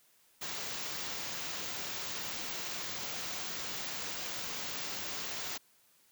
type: band-stop noise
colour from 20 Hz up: white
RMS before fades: -39 dBFS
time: 0.41-5.58 s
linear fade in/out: 10 ms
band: 7300 to 16000 Hz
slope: 96 dB/octave
effects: white hiss -67 dBFS RMS until 6.11 s + high-pass 80 Hz 12 dB/octave